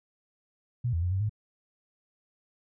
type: tone with pitch steps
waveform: sine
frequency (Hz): 121.4 / 83.5 / 89.2 / 95.5 / 106.3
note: B2 / E2 / F2 / G2 / G#2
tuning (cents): -29 / +23 / +37 / -45 / +41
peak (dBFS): -25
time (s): 0.84-1.295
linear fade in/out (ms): 10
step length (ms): 91
effects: none